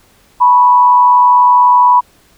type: tone with frequency modulation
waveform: sine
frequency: 984 Hz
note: B5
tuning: 7 cents flat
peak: -4 dBFS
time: 0.4-2.01 s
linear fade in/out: 20 ms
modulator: 112 Hz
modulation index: 0.39
effects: pink hiss -49 dBFS RMS until 2.37 s